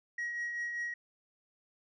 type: tone with tremolo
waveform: sine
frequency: 1900 Hz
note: A#6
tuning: 33 cents sharp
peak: -30 dBFS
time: 0.18-0.94 s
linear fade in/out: 5 ms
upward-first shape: triangle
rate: 5.1 Hz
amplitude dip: 50%
effects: tanh soft clip ceiling -32 dBFS